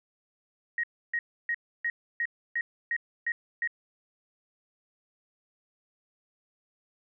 sine tone bursts, 1881 Hz, A#6, 15 cents sharp, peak -26 dBFS, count 9, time 0.78-3.675 s, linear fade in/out 2 ms, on 55 ms, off 300 ms, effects none

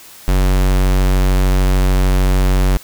square tone, 46.75 Hz, F#1, 19 cents sharp, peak -11 dBFS, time 0.28-2.77 s, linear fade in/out 0 ms, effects white hiss -39 dBFS RMS until 2.83 s

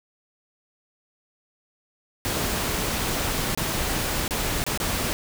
pink noise with dropouts, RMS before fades -26 dBFS, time 2.25-5.13 s, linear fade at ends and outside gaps 0 ms, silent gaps 3.549-3.575 / 4.279-4.308 / 4.64-4.665 / 4.775-4.801 s, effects none

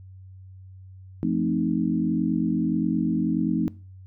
sine chord, F dominant seventh, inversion none, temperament equal with one note detuned, 172.31 / 220 / 261.6 / 311.1 Hz, F3 / A3 / C4 / Eb4, -23 / 0 / 0 / 0 cents, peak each -27 dBFS, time 1.23-3.68 s, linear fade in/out 0 ms, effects noise-tail reverb RT60 0.4 s tail -22 dB re dry + added 94 Hz sine -42 dBFS peak until 4.06 s

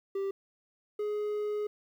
triangle tone pair in turn, 392 / 418.8 Hz, G4 / G#4, 0 / +15 cents, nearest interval minor second, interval 115 cents, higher second, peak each -28 dBFS, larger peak neither, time 0.15-0.31 / 0.99-1.67 s, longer second, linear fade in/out 5 ms, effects 11-bit

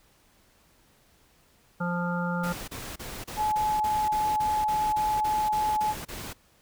harmonic tone, 174.9 Hz, F3, 3 cents sharp, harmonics 1 / 3 / 5 / 7 / 8, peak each -28 / -35 / -35 / -38 / -34 dBFS, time 1.8-2.53 s, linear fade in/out 10 ms
pink noise bursts, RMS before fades -38 dBFS, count 14, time 2.43-6.333 s, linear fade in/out 10 ms, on 250 ms, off 31 ms
sine tone, 853 Hz, G#5, 46 cents sharp, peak -23 dBFS, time 3.36-5.95 s, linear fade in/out 50 ms
effects pink hiss -62 dBFS RMS until 6.61 s

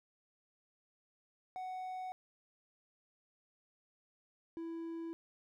triangle tone pair in turn, 743 / 331 Hz, F#5 / E4, +7 / +7 cents, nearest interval octave + major second, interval 1400 cents, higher first, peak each -38 / -38 dBFS, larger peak neither, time 1.56-2.12 / 4.57-5.13 s, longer neither, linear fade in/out 0 ms, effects none

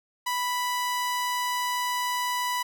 sawtooth tone, 987.8 Hz, B5, in tune, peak -22 dBFS, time 0.26-2.63 s, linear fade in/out 10 ms, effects none

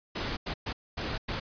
pink noise bursts at uneven times, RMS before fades -33 dBFS, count 5, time 0.15-0.37 / 0.46-0.54 / 0.66-0.73 / 0.97-1.18 / 1.28-1.4 s, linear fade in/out 10 ms, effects resampled to 11025 Hz

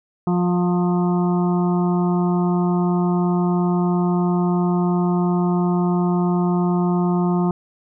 harmonic tone with a mistuned harmonic, 177.1 Hz, F3, 24 cents sharp, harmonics 1 / 2 / 4 / 5 / 6 / 7, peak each -17 / -23 / -29 / -31 / -33 / -34 dBFS, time 0.27-7.51 s, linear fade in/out 2 ms, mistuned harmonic 5, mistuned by +17 cents, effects none

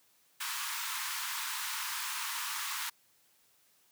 pink high-pass noise, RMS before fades -37 dBFS, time 0.4-2.9 s, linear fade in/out 10 ms, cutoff 900 Hz, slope 96 dB/octave, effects white hiss -68 dBFS RMS until 3.91 s + high-pass 80 Hz 12 dB/octave

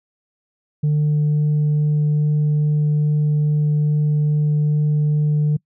sine tone, 149.8 Hz, D3, 35 cents sharp, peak -12 dBFS, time 0.83-5.57 s, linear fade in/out 10 ms, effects noise-tail reverb RT60 0.1 s tail -25 dB re dry + tanh soft clip ceiling -13 dBFS

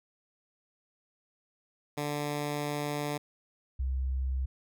10% pulse / sine tone pair in turn, 146.83 / 65.41 Hz, D3 / C2, 0 / 0 cents, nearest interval octave + major second, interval 1400 cents, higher first, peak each -23 / -28 dBFS, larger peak first, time 1.97-3.18 / 3.79-4.46 s, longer first, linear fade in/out 10 ms, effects none

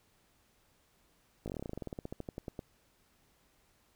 slowing click train, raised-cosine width 2 ms, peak -26 dBFS, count 23, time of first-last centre 1.46-2.592 s, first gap 18 ms, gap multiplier 1.09, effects pink hiss -70 dBFS RMS until 3.95 s

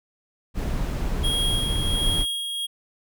brown noise, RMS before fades -25 dBFS, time 0.54-2.26 s, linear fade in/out 50 ms
square tone with tremolo, 3275 Hz, G#7, 25 cents flat, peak -23 dBFS, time 1.23-2.67 s, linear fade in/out 20 ms, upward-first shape sine, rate 1.4 Hz, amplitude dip 45%
effects none

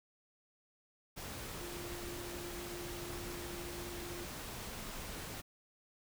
sine tone in noise, 349.2 Hz, F4, in tune, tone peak -46 dBFS, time 1.59-4.26 s, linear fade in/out 20 ms, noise pink, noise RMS -45 dBFS, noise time 1.16-5.42 s, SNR -4 dB, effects none

